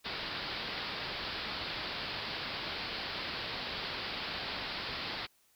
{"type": "low-pass noise", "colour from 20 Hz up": "white", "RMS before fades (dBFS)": -39, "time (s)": [0.04, 5.27], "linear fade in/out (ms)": 20, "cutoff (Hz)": 4900, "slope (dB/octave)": 96, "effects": ["white hiss -69 dBFS RMS until 5.55 s"]}